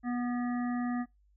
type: harmonic tone with a mistuned harmonic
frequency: 244.1 Hz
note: B3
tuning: 20 cents flat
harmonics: 1 / 3 / 5 / 7 / 8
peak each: -30 / -40 / -44 / -47 / -48 dBFS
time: 0.03-1.06 s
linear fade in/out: 50 ms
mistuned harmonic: 8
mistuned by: -28 cents
effects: noise-tail reverb RT60 0.2 s tail -25 dB re dry + added 50 Hz sine -63 dBFS peak until 1.36 s